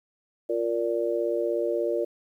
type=chord; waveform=sine; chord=Bb major; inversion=second; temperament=just; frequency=349.6 / 466.2 / 582.7 Hz; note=F4 / Bb4 / D5; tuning=+2 / 0 / -14 cents; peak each=-28 dBFS; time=0.49-2.05 s; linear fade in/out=10 ms; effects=10-bit